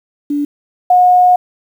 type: tone pair in turn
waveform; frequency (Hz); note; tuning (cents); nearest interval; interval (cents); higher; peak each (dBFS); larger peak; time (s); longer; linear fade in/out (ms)
sine; 289.8 / 723.7; D4 / F#5; -23 / -39; octave + major third; 1584; second; -13 / -5; second; 0.3-0.45 / 0.9-1.36; second; 5
effects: 7-bit